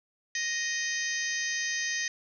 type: harmonic tone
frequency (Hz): 622.3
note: D#5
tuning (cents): 0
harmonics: 3 / 4 / 5 / 6 / 7 / 8 / 9 / 10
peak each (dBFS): -31 / -40 / -43 / -43 / -45 / -39 / -43 / -35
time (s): 0.35-2.08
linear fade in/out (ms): 2
effects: none